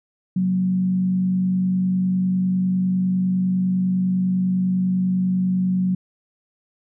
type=tone with frequency modulation; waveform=sine; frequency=185 Hz; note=F#3; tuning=in tune; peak=-17 dBFS; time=0.36-5.95 s; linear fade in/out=5 ms; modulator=49.9 Hz; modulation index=0.32; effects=none